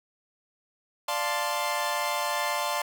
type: chord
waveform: sawtooth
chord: D minor seventh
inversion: none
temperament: equal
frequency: 587.3 / 698.5 / 880 / 1046.5 Hz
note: D5 / F5 / A5 / C6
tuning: 0 / 0 / 0 / 0 cents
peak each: -29 / -30 / -28 / -27 dBFS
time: 1.08-2.82 s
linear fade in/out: 5 ms
effects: none